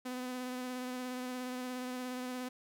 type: tone with vibrato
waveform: sawtooth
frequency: 251.9 Hz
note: B3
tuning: 34 cents sharp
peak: -34 dBFS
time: 0.05-2.49 s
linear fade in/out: 10 ms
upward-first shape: sine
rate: 17 Hz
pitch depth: 18 cents each way
effects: none